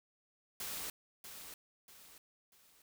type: noise with echo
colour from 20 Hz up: white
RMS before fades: -42 dBFS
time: 0.6-0.9 s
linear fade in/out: 2 ms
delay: 640 ms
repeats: 3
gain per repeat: -8 dB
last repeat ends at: 2.82 s
effects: none